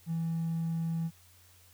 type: tone with hard clipping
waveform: triangle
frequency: 164.81 Hz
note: E3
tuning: in tune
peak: -30 dBFS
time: 0.06-1.11 s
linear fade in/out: 50 ms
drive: 4 dB
effects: added 89 Hz sine -61 dBFS peak until 1.73 s + white hiss -61 dBFS RMS until 1.73 s